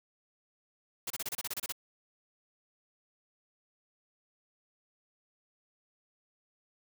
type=noise bursts; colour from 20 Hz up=white; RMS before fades=-36 dBFS; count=11; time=1.07-1.723 s; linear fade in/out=5 ms; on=33 ms; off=29 ms; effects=none